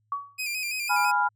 sine tone with exponential decay, 1131 Hz, C#6, 34 cents sharp, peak -23 dBFS, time 0.12-0.39 s, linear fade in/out 2 ms, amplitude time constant 57 ms
sawtooth tone with vibrato, 2451 Hz, D#7, 27 cents flat, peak -25 dBFS, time 0.38-1.12 s, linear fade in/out 20 ms, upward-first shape square, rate 6 Hz, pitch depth 48 cents each way
sine chord, F diminished, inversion first, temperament equal, 830.6 / 987.8 / 1396.9 Hz, Ab5 / Cb6 / F6, 0 / 0 / 0 cents, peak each -25 dBFS, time 0.89-1.29 s, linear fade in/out 20 ms
effects added 107 Hz sine -68 dBFS peak until 1.35 s

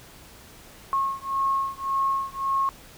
sine beating tone pair, 1086 / 1087.8 Hz, C#6 / C#6, -36 / -33 cents, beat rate 1.8 Hz, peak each -26 dBFS, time 0.93-2.69 s, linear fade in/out 0 ms, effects pink hiss -48 dBFS RMS until 2.97 s

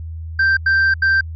triangle tone bursts at uneven times, 1569 Hz, G6, 1 cent sharp, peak -10 dBFS, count 3, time 0.39-0.57 / 0.66-0.94 / 1.02-1.21 s, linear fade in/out 5 ms, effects added 81 Hz sine -26 dBFS peak until 1.35 s + resampled to 16000 Hz

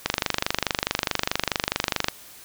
click train, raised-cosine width 0.2 ms, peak -3 dBFS, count 51, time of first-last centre 0.06-2.084 s, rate 24.7 Hz, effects white hiss -46 dBFS RMS until 2.44 s

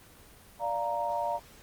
sine chord, Bb major, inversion first, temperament equal, 587.3 / 698.5 / 932.3 Hz, D5 / F5 / Bb5, 0 / 0 / 0 cents, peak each -34 / -33 / -31 dBFS, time 0.59-1.4 s, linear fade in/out 50 ms, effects pink hiss -54 dBFS RMS until 1.62 s + Opus 24 kbps

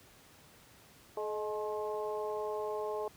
harmonic tone with a mistuned harmonic, 213.3 Hz, G#3, 46 cents sharp, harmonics 2 / 3 / 4 / 5, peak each -36 / -40 / -42 / -44 dBFS, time 1.17-3.08 s, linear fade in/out 2 ms, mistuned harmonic 3, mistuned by -45 cents, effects pink hiss -59 dBFS RMS until 3.16 s + high-pass 60 Hz 12 dB/octave

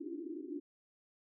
pink band-pass noise, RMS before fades -43 dBFS, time 0-0.6 s, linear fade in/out 10 ms, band 280 to 370 Hz, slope 96 dB/octave, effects none

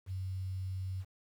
sine tone with quantisation, 94.1 Hz, F#2, 30 cents sharp, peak -35 dBFS, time 0.06-1.05 s, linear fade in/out 50 ms, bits 10, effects none

